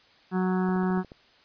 harmonic tone, 185 Hz, F#3, in tune, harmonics 1 / 2 / 4 / 5 / 6 / 7 / 8 / 9, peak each -24 / -30 / -36 / -38 / -40 / -41 / -42 / -43 dBFS, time 0.31-1.04 s, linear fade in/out 50 ms
click train, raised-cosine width 2 ms, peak -30 dBFS, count 7, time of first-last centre 0.69-1.119 s, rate 14 Hz
effects white hiss -58 dBFS RMS until 1.44 s + resampled to 11025 Hz

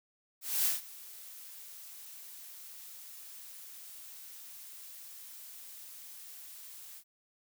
blue noise with ADSR envelope, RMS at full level -28 dBFS, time 0.41-7.04 s, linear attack 240 ms, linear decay 160 ms, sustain -21 dB, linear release 68 ms, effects none

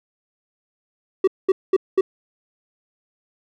triangle tone bursts, 381.4 Hz, G4, 47 cents flat, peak -10 dBFS, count 4, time 1.24-2.01 s, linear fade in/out 5 ms, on 35 ms, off 210 ms, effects none

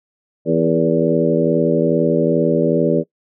harmonic tone with a mistuned harmonic, 82.41 Hz, E2, in tune, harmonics 2 / 3 / 4 / 5 / 6 / 7, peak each -20 / -20 / -20 / -20 / -20 / -20 dBFS, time 0.45-3.04 s, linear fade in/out 50 ms, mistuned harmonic 6, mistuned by -39 cents, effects noise-tail reverb RT60 0.1 s tail -21 dB re dry

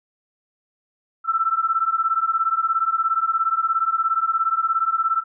sine beating tone pair, 1322 / 1339 Hz, E6 / E6, +5 / +27 cents, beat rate 17 Hz, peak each -21 dBFS, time 1.24-5.24 s, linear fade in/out 50 ms, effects none

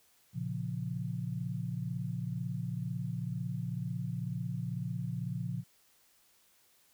sine chord, Bb minor, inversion none, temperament equal, 116.54 / 138.59 / 174.61 Hz, Bb2 / Db3 / F3, 0 / 0 / 0 cents, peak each -38 / -38 / -38 dBFS, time 0.33-5.64 s, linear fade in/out 50 ms, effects white hiss -67 dBFS RMS until 6.93 s

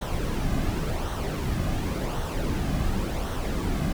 brown noise with flanger, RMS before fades -27 dBFS, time 0.01-3.93 s, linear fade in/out 10 ms, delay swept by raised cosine 0.41 to 2.21 ms, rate 0.91 Hz, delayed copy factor -0.5, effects none

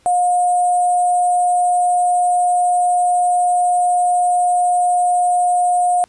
sine tone with sample-and-hold, 714 Hz, F5, 38 cents sharp, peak -12 dBFS, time 0.06-6.04 s, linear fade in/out 0 ms, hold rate 8820 Hz, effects pink hiss -55 dBFS RMS until 6.08 s + resampled to 24000 Hz

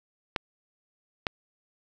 clicks, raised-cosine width 0.3 ms, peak -10 dBFS, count 2, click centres 0.362 / 1.268 s, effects none

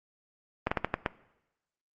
slowing click train, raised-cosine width 0.5 ms, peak -11 dBFS, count 6, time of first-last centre 0.67-1.061 s, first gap 45 ms, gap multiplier 1.28, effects noise-tail reverb RT60 0.9 s tail -18 dB re dry + Opus 32 kbps

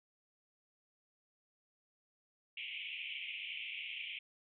pink band-pass noise, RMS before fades -44 dBFS, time 2.57-4.19 s, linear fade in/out 5 ms, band 2200 to 3200 Hz, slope 96 dB/octave, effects none

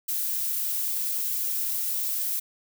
violet noise, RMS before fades -28 dBFS, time 0.08-2.4 s, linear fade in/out 10 ms, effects none

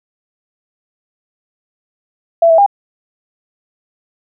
sine tone with pitch steps, 669 / 654 / 805 Hz, E5 / E5 / G5, +25 / -14 / +46 cents, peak -5 dBFS, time 2.42-2.663 s, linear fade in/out 5 ms, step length 81 ms, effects none

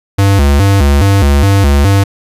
square tone with vibrato, 83.6 Hz, E2, 25 cents sharp, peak -6 dBFS, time 0.18-2.04 s, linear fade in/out 10 ms, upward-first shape square, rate 2.4 Hz, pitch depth 290 cents each way, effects resampled to 32000 Hz

